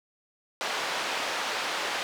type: band-pass noise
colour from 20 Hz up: pink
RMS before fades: -31 dBFS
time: 0.61-2.03 s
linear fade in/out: 0 ms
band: 650 to 4500 Hz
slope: 12 dB/octave
effects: none